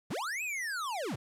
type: linear two-way sweep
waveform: square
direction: up then down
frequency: 81.2 to 2614 to 81.2 Hz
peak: -34 dBFS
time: 0.1-1.16 s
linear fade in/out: 10 ms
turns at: 0.43 s
effects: low-pass 12000 Hz 12 dB/octave + 11-bit